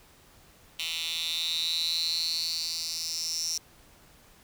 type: tone with high-pass filter sweep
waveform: 10% pulse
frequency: 163.8 Hz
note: E3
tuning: 11 cents flat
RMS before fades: -31 dBFS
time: 0.79-3.58 s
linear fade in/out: 5 ms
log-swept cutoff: 3200 to 5600 Hz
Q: 9.9
effects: pink hiss -57 dBFS RMS until 4.43 s